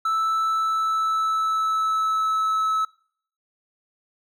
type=tone with pitch glide; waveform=triangle; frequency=1317 to 1298.9 Hz; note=E6 to E6; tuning=-2 to -26 cents; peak=-18 dBFS; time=0.05-2.85 s; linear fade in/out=5 ms; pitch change=-24 cents; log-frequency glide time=0.45-2.63 s; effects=noise-tail reverb RT60 0.6 s tail -24 dB re dry

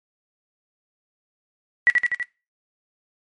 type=tone with echo; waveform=sine; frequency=1943 Hz; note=B6; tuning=29 cents flat; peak=-11 dBFS; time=1.87-1.9 s; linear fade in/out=0 ms; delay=82 ms; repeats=4; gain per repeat=-3 dB; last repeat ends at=2.228 s; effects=noise-tail reverb RT60 0.3 s tail -20 dB re dry + MP3 48 kbps

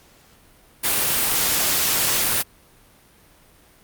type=noise; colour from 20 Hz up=white; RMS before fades=-20 dBFS; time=0.83-2.43 s; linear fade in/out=20 ms; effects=pink hiss -53 dBFS RMS until 3.83 s + Opus 48 kbps

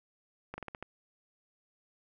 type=slowing click train; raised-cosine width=0.5 ms; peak=-25 dBFS; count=6; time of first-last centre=0.54-0.826 s; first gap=40 ms; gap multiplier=1.18; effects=none

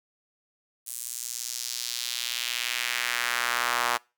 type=tone with high-pass filter sweep; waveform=sawtooth; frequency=120.8 Hz; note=B2; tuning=38 cents flat; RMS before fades=-30 dBFS; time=0.86-3.98 s; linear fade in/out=20 ms; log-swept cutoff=9200 to 1000 Hz; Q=1.6; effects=noise-tail reverb RT60 0.3 s tail -25 dB re dry

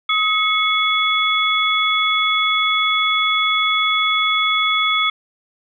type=tone cluster; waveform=sine; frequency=1266 / 2191 / 3405 Hz; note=D#6 / C#7 / G#7; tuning=+30 / -21 / +42 cents; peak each=-19 dBFS; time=0.09-5.1 s; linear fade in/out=5 ms; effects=none

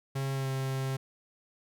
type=tone with pitch glide; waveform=45% pulse; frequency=135.6 to 133.35 Hz; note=C#3 to C3; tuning=-38 to +33 cents; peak=-30 dBFS; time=0.15-0.97 s; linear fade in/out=10 ms; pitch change=-29 cents; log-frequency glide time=0.34-0.49 s; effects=none

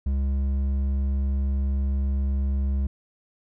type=tone with hard clipping; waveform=sine; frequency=68.1 Hz; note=C#2; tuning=30 cents flat; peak=-23 dBFS; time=0.06-2.87 s; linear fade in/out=5 ms; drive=6 dB; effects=none

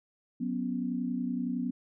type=chord; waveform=sine; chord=F# suspended fourth; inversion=none; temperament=just; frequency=185 / 246.7 / 277.5 Hz; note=F#3 / B3 / C#4; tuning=0 / -2 / +2 cents; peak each=-36 / -31 / -37 dBFS; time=0.4-1.71 s; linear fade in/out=10 ms; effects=none

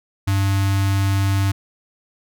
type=tone with notch filter; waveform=square; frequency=98 Hz; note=G2; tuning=in tune; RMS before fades=-18 dBFS; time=0.27-1.52 s; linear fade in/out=10 ms; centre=490 Hz; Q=1; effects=none

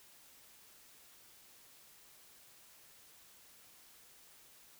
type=silence; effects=white hiss -61 dBFS RMS until 4.79 s

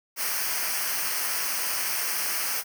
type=noise with comb filter; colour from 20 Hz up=white; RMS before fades=-28 dBFS; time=0.16-2.64 s; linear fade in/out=50 ms; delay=0.27 ms; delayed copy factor=-0.75; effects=none

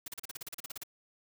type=noise bursts; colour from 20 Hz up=white; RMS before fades=-41 dBFS; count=14; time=0.06-0.835 s; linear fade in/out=5 ms; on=21 ms; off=37 ms; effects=none

